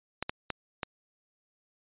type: clicks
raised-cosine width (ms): 0.3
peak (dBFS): -15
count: 4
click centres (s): 0.226 / 0.295 / 0.503 / 0.832
effects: resampled to 8000 Hz